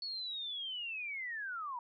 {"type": "linear sweep", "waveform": "sine", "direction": "down", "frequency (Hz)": [4435, 932.3], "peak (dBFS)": -38, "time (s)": [0.02, 1.79], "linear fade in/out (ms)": 2, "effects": []}